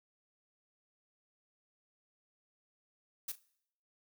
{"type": "noise with echo", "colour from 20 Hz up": "blue", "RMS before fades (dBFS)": -39, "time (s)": [3.28, 3.32], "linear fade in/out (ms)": 5, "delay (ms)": 37, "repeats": 2, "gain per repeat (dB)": -15, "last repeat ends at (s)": 3.394, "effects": ["noise-tail reverb RT60 0.7 s tail -21 dB re dry"]}